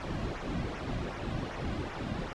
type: noise with flanger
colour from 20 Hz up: brown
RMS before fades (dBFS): -36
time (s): 0-2.33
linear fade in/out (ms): 0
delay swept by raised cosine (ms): 0.23 to 2.33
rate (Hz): 2.6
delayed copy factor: -0.8
effects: low-pass 5000 Hz 12 dB/octave + AAC 32 kbps